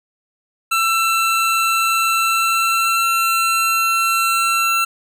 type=tone with pitch glide; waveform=25% pulse; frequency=1339 to 1349.9 Hz; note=E6 to E6; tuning=+27 to +41 cents; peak=-11 dBFS; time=0.71-4.85 s; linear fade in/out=10 ms; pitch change=+14 cents; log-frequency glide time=2.24-3.08 s; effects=none